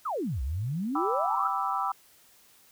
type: exponential two-way sweep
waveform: sine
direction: down then up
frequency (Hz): 1396.9 to 59.7 to 1396.9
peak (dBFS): -28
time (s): 0.05-1.48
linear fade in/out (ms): 10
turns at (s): 0.42
type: chord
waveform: sine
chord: E minor seventh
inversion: first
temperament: equal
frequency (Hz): 784 / 987.8 / 1174.7 / 1318.5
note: G5 / B5 / D6 / E6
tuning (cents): 0 / 0 / 0 / 0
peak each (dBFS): -32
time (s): 0.95-1.92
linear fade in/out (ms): 5
effects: white hiss -59 dBFS RMS until 2.71 s